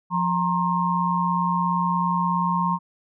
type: tone cluster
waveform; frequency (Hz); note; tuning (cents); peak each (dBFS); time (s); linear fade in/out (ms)
sine; 176.4 / 929 / 1066; F3 / A#5 / C6; +18 / -6 / +32; -24; 0.1-2.79; 50
effects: none